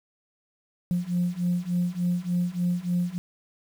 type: beating tone pair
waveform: sine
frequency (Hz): 174.9 / 178.3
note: F3 / F3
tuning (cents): +3 / +36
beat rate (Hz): 3.4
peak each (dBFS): -26 / -25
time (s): 0.91-3.18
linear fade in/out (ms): 0
effects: tanh soft clip ceiling -18 dBFS + 8-bit